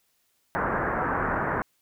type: low-pass noise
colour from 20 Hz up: white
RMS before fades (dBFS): -27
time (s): 0.55-1.62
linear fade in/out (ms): 0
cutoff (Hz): 1700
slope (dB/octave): 48
effects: white hiss -70 dBFS RMS until 1.81 s